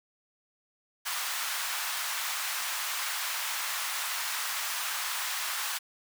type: high-pass noise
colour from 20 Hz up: pink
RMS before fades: -33 dBFS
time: 1.05-5.79 s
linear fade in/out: 20 ms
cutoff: 960 Hz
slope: 24 dB/octave
effects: none